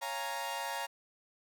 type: chord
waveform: sawtooth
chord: Bb minor seventh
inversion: first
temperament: equal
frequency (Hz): 554.4 / 698.5 / 830.6 / 932.3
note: Db5 / F5 / Ab5 / Bb5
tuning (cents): 0 / 0 / 0 / 0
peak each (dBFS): -40 / -40 / -39 / -34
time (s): 0.01-0.87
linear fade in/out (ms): 20
effects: none